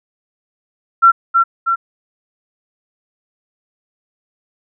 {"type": "tone with echo", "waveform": "sine", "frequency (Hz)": 1358, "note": "F6", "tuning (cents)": -49, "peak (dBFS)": -4, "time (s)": [1.02, 1.12], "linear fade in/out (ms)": 20, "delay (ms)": 320, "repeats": 2, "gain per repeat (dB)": -4, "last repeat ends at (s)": 1.76, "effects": []}